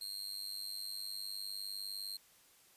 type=tone with amplitude modulation; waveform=sawtooth; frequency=4200 Hz; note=C8; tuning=6 cents sharp; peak=-34 dBFS; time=0.01-2.17 s; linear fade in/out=5 ms; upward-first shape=sine; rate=99.8 Hz; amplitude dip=100%; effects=white hiss -65 dBFS RMS until 2.76 s + resampled to 32000 Hz